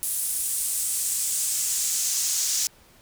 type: noise with high-pass filter sweep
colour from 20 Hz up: brown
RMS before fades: -26 dBFS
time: 0.03-2.67 s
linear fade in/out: 0 ms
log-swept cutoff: 10000 to 6200 Hz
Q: 2.2
effects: pink hiss -55 dBFS RMS until 3.01 s